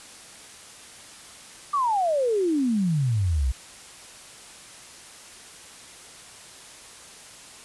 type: exponential sweep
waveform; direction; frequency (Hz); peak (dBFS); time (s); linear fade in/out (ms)
sine; down; 1196 to 59.5; -20; 1.73-3.52; 10
effects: white hiss -45 dBFS RMS until 7.64 s + resampled to 24000 Hz